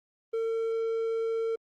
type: tone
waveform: triangle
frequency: 452.7 Hz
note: A4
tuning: 49 cents sharp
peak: -25 dBFS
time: 0.33-1.56 s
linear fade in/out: 10 ms
effects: Opus 24 kbps